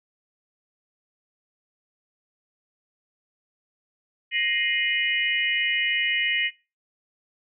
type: tone cluster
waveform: sine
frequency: 1880 / 2103 / 2469 / 2937 Hz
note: A#6 / C7 / D#7 / F#7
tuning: +14 / +8 / -14 / -13 cents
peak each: -27 dBFS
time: 4.31-6.51 s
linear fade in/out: 50 ms
effects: noise-tail reverb RT60 0.3 s tail -21 dB re dry